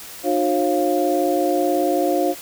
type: tone cluster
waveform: sine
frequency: 303.3 / 361.8 / 541 / 698 Hz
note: D#4 / F#4 / C#5 / F5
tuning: -44 / -39 / -42 / -1 cents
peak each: -22 dBFS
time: 0.23-2.35 s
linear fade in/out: 50 ms
effects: white hiss -37 dBFS RMS until 2.41 s